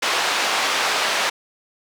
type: band-pass noise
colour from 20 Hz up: pink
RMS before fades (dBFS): -21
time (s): 0.02-1.3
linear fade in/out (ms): 10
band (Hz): 750 to 5200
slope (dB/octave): 12
effects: none